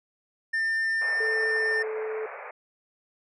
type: tone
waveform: triangle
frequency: 1798 Hz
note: A6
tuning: 37 cents sharp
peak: -22 dBFS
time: 0.53-1.83 s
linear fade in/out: 10 ms
type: band-pass noise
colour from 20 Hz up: pink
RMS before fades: -40 dBFS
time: 1.01-2.51 s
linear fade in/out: 5 ms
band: 430 to 2400 Hz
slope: 96 dB/octave
type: tone with pitch glide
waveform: sine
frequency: 440 to 436 Hz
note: A4 to A4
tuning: 0 to -16 cents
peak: -29 dBFS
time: 1.2-2.26 s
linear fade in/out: 5 ms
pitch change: -16 cents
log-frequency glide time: 1.5-1.74 s
effects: resampled to 22050 Hz